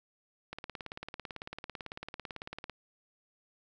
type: click train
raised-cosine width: 0.3 ms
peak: -24 dBFS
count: 40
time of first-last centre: 0.53-2.697 s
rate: 18 Hz
effects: none

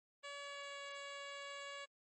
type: tone with pitch glide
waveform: 10% pulse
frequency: 568 to 563.1 Hz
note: C#5 to C#5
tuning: +42 to +27 cents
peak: -38 dBFS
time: 0.23-1.86 s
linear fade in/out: 20 ms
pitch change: -15 cents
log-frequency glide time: 0.39-0.79 s
effects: MP3 32 kbps

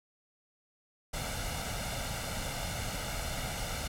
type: noise with comb filter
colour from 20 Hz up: pink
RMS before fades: -36 dBFS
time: 1.13-3.88 s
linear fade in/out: 10 ms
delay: 1.4 ms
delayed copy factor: +0.65
effects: low-pass 12000 Hz 12 dB/octave

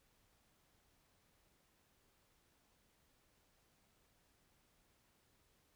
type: silence
effects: pink hiss -75 dBFS RMS until 5.75 s

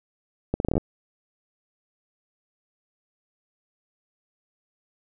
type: accelerating click train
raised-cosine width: 2 ms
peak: -10 dBFS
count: 9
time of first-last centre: 0.54-0.779 s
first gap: 61 ms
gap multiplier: 0.78
effects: none

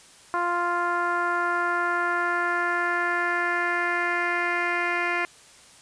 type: tone with low-pass filter sweep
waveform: 10% pulse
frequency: 349 Hz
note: F4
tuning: 1 cent flat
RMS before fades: -25 dBFS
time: 0.34-5.25 s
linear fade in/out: 0 ms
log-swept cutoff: 1200 to 2300 Hz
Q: 2.8
effects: white hiss -51 dBFS RMS until 5.81 s + resampled to 22050 Hz

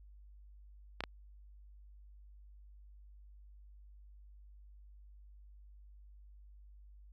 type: clicks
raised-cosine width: 0.3 ms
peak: -20 dBFS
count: 2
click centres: 1.006 / 1.038 s
effects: added 50 Hz sine -54 dBFS peak until 7.12 s

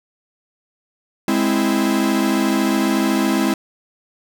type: chord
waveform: 45% pulse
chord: Ab augmented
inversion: none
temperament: equal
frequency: 207.7 / 261.6 / 329.6 Hz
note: Ab3 / C4 / E4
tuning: 0 / 0 / 0 cents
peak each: -20 dBFS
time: 1.28-3.54 s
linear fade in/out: 2 ms
effects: none

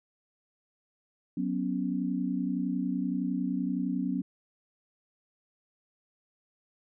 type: chord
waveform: sine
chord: F# suspended fourth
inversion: none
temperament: just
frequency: 185 / 246.7 / 277.5 Hz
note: F#3 / B3 / C#4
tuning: 0 / -2 / +2 cents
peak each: -32 dBFS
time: 1.37-4.22 s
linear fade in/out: 5 ms
effects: none

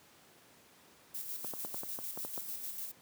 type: noise with tremolo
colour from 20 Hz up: violet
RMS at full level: -40 dBFS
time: 1.14-2.92 s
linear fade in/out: 10 ms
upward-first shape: square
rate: 6.7 Hz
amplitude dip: 40%
type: clicks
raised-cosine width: 1 ms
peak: -28 dBFS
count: 9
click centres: 1.446 / 1.537 / 1.649 / 1.744 / 1.834 / 1.989 / 2.175 / 2.249 / 2.378 s
effects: pink hiss -61 dBFS RMS until 3.01 s + high-pass 150 Hz 12 dB/octave

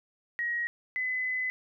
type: tone pair in turn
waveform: sine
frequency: 1894 / 2017 Hz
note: A#6 / B6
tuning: +27 / +36 cents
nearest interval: minor second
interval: 109 cents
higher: second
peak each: -28 dBFS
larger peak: neither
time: 0.39-0.67 / 0.96-1.5 s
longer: second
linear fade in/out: 0 ms
effects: none

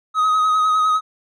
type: tone with vibrato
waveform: triangle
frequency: 1262 Hz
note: D#6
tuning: 24 cents sharp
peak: -12 dBFS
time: 0.14-1.01 s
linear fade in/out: 50 ms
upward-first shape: sine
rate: 9.9 Hz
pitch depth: 25 cents each way
effects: resampled to 24000 Hz

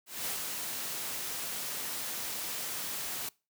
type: noise with ADSR envelope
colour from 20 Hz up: white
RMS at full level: -34 dBFS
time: 0.06-3.29 s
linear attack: 210 ms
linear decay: 120 ms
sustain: -3 dB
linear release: 4 ms
effects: noise-tail reverb RT60 0.3 s tail -24 dB re dry + high-pass 100 Hz 12 dB/octave

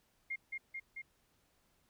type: tone with echo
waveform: sine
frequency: 2127 Hz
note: C7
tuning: 28 cents sharp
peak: -36 dBFS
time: 0.3-0.36 s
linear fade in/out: 10 ms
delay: 220 ms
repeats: 3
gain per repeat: -2 dB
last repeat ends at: 1.02 s
effects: pink hiss -74 dBFS RMS until 1.89 s

